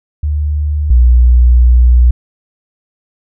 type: tone pair in turn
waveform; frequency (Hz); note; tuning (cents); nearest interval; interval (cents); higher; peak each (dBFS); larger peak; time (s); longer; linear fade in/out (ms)
sine; 74.3 / 60.86; D2 / B1; +21 / -25; minor third; 346; first; -11 / -3; second; 0.23-0.9 / 0.9-2.11; second; 5
effects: none